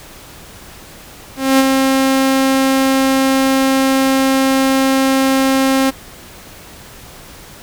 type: tone with ADSR envelope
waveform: sawtooth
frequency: 267.2 Hz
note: C4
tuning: 36 cents sharp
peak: -3 dBFS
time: 1.36-5.91 s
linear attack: 230 ms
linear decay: 33 ms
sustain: -4 dB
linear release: 19 ms
effects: pink hiss -37 dBFS RMS until 7.62 s